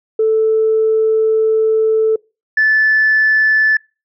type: tone pair in turn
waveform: sine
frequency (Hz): 440 / 1744.8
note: A4 / A6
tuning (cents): 0 / -15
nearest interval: 2 octaves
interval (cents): 2385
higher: second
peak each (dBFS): -9 / -8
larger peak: second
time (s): 0.19-2.16 / 2.57-3.77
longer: first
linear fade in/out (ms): 5
effects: noise-tail reverb RT60 0.3 s tail -26 dB re dry + tanh soft clip ceiling -5 dBFS